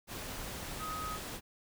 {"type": "tone in noise", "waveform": "sine", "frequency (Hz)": 1261, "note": "D#6", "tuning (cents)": 23, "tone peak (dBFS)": -38, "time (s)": [0.78, 1.19], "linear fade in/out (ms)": 50, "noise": "pink", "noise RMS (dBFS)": -42, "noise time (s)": [0.07, 1.41], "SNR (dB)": 1, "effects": []}